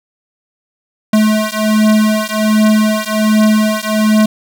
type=beating tone pair; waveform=square; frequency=214.6 / 215.9 Hz; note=A3 / A3; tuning=-43 / -33 cents; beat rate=1.3 Hz; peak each=-13 dBFS; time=1.13-4.26 s; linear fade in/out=5 ms; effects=none